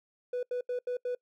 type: tone bursts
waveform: triangle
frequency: 493.9 Hz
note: B4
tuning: in tune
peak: -27 dBFS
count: 5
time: 0.33-1.15 s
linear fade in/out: 5 ms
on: 100 ms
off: 80 ms
effects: noise-tail reverb RT60 0.1 s tail -26 dB re dry + tanh soft clip ceiling -25 dBFS